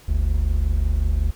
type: tone pair together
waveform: triangle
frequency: 47.98 / 73.42 Hz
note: G1 / D2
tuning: -36 / 0 cents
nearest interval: perfect fifth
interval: 736 cents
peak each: -18 dBFS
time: 0.08-1.31 s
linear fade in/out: 10 ms
effects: pink hiss -49 dBFS RMS until 1.35 s